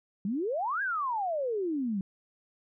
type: exponential two-way sweep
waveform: sine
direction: up then down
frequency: 185 to 1661.2 to 185 Hz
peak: -28 dBFS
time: 0.25-2.01 s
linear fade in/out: 2 ms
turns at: 0.82 s
effects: none